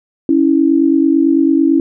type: tone pair together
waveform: sine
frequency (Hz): 277.4 / 326.4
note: C#4 / E4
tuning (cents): +1 / -17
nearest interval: minor third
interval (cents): 282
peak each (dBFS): -11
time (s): 0.29-1.8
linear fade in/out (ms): 2
effects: none